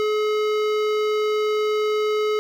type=tone with hard clipping; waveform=sine; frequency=425.8 Hz; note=G#4; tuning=43 cents sharp; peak=-21 dBFS; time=0-2.39 s; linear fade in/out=0 ms; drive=17 dB; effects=none